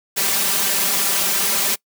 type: noise with comb filter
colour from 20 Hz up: white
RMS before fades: -19 dBFS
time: 0.16-1.76 s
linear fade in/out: 20 ms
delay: 5.1 ms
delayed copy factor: +1
effects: noise-tail reverb RT60 0.1 s tail -24 dB re dry + high-pass 150 Hz 12 dB/octave